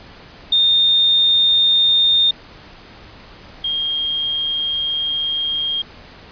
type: tone pair in turn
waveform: sine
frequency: 3645 / 3227 Hz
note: A#7 / G7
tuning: -40 / +50 cents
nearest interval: major second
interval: 210 cents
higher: first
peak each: -11 / -18 dBFS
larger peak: first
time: 0.52-2.31 / 3.64-5.82 s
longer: second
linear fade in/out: 5 ms
effects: pink hiss -41 dBFS RMS until 6.31 s + resampled to 11025 Hz